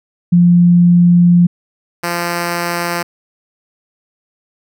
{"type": "tone pair in turn", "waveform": ["sine", "5% pulse"], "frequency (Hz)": [174.61, 172.7], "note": ["F3", "F3"], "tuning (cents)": [0, -19], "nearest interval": "unison", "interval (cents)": 19, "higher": "first", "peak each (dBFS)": -5, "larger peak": "neither", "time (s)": [[0.32, 1.47], [2.03, 3.03]], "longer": "first", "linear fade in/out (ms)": 10, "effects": []}